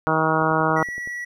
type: harmonic tone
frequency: 158.6 Hz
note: D#3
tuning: 33 cents sharp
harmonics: 1 / 2 / 3 / 4 / 5 / 6 / 7 / 8 / 9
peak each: -26 / -26 / -26 / -26 / -26 / -26 / -26 / -26 / -26 dBFS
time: 0.07-0.83 s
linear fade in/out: 0 ms
type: click train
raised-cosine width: 2 ms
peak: -28 dBFS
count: 8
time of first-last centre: 0.42-1.074 s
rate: 10.7 Hz
type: tone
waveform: triangle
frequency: 1938 Hz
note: B6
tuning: 33 cents flat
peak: -26 dBFS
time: 0.76-1.25 s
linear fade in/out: 10 ms
effects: none